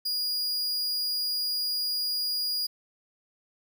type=tone; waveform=45% pulse; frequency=4870 Hz; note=D#8; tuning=38 cents flat; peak=-26 dBFS; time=0.05-2.67 s; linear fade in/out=10 ms; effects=10-bit